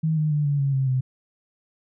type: tone with pitch steps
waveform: sine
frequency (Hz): 158.8 / 153.48 / 148.34 / 143.37 / 138.56 / 133.92 / 129.43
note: D#3 / D#3 / D3 / D3 / C#3 / C3 / C3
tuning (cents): +36 / -23 / +18 / -41 / 0 / +41 / -18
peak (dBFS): -19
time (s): 0.03-1.01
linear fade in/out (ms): 10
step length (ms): 140
effects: none